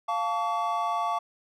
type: chord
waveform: triangle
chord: F augmented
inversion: none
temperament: equal with one note detuned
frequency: 698.5 / 880 / 1136.6 Hz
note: F5 / A5 / C#6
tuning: 0 / 0 / +43 cents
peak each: -28 / -29 / -27 dBFS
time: 0.08-1.19 s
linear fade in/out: 10 ms
effects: none